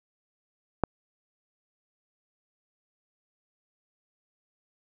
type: click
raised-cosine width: 1 ms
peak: -8 dBFS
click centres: 0.837 s
effects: none